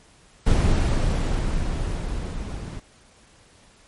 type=noise with level ramp; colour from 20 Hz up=brown; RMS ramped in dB=-17 to -32 dBFS; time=0.46-2.8 s; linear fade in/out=10 ms; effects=pink hiss -54 dBFS RMS until 3.87 s + MP3 48 kbps